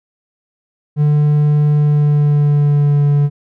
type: tone with pitch glide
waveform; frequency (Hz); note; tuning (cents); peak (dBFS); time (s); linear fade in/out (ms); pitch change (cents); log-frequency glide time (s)
triangle; 148.4 to 144.51; D3 to D3; +18 to -28; -7; 0.96-3.3; 50; -46; 1.73-3.05
effects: none